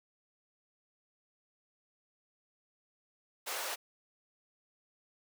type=high-pass noise; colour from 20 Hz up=pink; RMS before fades=-38 dBFS; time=3.46-3.76 s; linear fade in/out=20 ms; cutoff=520 Hz; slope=24 dB/octave; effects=none